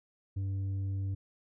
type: tone with tanh clipping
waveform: triangle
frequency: 97.2 Hz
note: G2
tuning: 14 cents flat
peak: -32 dBFS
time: 0.36-1.15 s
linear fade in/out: 10 ms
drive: 9 dB
effects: none